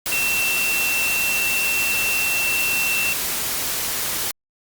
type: tone in noise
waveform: sine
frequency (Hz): 2699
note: E7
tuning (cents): +40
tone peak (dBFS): -20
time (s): 0.12-3.13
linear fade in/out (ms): 0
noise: white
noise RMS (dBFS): -24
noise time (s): 0.06-4.31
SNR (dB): +1
effects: Opus 48 kbps

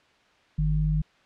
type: tone pair together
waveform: sine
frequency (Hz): 50.45 / 153.9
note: G#1 / D#3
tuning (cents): -49 / -19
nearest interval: octave + perfect fifth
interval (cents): 1930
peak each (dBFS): -25 / -23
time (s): 0.58-1.02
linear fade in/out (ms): 10
effects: white hiss -60 dBFS RMS until 1.25 s + low-pass 3000 Hz 12 dB/octave

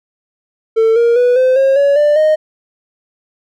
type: tone with pitch steps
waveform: triangle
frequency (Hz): 447.8 / 469 / 491.2 / 514.4 / 538.7 / 564.2 / 590.9 / 618.8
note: A4 / A#4 / B4 / C5 / C#5 / C#5 / D5 / D#5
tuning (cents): +30 / +11 / -9 / -30 / -50 / +30 / +10 / -10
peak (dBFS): -5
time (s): 0.76-2.36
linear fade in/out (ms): 20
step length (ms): 200
effects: tanh soft clip ceiling -1 dBFS

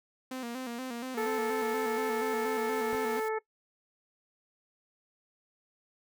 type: tone with vibrato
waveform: sawtooth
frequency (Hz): 246.9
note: B3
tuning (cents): 0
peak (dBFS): -32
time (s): 0.31-3.2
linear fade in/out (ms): 5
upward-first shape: square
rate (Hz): 4.2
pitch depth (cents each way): 80
type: noise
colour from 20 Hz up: white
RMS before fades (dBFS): -49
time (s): 1.17-3.29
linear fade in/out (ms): 10
type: harmonic tone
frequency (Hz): 438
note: A4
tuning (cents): -8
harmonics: 1 / 2 / 3 / 4 / 5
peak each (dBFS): -30 / -36 / -40 / -42 / -44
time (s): 1.17-3.39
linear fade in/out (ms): 10
type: clicks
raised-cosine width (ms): 2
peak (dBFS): -32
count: 2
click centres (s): 2.931 / 2.949
effects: noise-tail reverb RT60 0.1 s tail -20 dB re dry

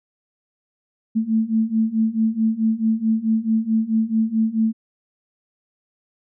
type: beating tone pair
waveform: sine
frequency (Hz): 219.5 / 224.1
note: A3 / A3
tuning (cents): -4 / +32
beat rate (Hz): 4.6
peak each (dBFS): -21 / -19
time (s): 1.15-4.73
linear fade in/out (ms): 20
effects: none

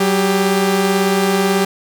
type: tone pair together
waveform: sawtooth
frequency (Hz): 189.7 / 397.6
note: F#3 / G4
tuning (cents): +43 / +25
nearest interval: octave + minor second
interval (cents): 1282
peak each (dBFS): -12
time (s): 0-1.65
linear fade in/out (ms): 5
effects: none

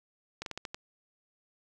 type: slowing click train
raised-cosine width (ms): 0.2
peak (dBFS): -20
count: 6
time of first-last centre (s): 0.42-0.745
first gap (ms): 42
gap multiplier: 1.22
effects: none

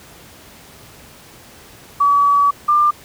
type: tone pair in turn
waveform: sine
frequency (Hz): 1141 / 1193.6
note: C#6 / D6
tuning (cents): +50 / +28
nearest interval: minor second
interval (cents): 78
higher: second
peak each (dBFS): -10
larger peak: neither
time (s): 2-2.51 / 2.68-2.91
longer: first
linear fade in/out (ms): 10
effects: pink hiss -42 dBFS RMS until 3.04 s + high-pass 60 Hz 12 dB/octave

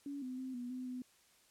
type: tone with pitch steps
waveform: sine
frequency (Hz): 282.5 / 254.8 / 259.8 / 244.2 / 254.2 / 251.6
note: C#4 / C4 / C4 / B3 / C4 / B3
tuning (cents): +33 / -46 / -12 / -19 / -50 / +32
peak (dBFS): -40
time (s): 0.06-1.02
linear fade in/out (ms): 2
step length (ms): 160
effects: white hiss -68 dBFS RMS until 1.5 s + low-pass 11000 Hz 12 dB/octave

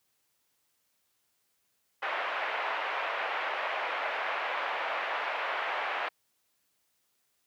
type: band-pass noise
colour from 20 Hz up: pink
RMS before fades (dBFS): -33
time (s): 2.02-6.09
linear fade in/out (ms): 10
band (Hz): 610 to 2600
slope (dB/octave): 24
effects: white hiss -75 dBFS RMS until 7.46 s + high-pass 60 Hz 12 dB/octave

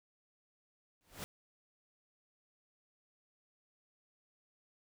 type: noise with exponential growth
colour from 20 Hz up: pink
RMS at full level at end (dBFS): -40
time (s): 1.01-1.24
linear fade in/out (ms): 0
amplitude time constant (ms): 48
effects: none

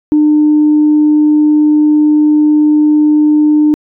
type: tone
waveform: sine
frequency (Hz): 301.5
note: D4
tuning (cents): +46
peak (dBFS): -4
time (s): 0.12-3.74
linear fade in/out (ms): 0
effects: tanh soft clip ceiling -1 dBFS

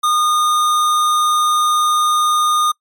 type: tone with hard clipping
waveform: sine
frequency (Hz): 1223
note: D#6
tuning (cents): -30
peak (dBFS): -14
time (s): 0.03-2.72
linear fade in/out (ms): 10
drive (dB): 18
effects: noise-tail reverb RT60 0.1 s tail -25 dB re dry + MP3 96 kbps

